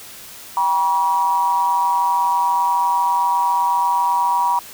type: tone with amplitude modulation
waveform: sine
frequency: 962 Hz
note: B5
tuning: 46 cents flat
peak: -11 dBFS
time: 0.57-4.59 s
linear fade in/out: 2 ms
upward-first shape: sine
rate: 172 Hz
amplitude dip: 75%
effects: white hiss -38 dBFS RMS until 4.73 s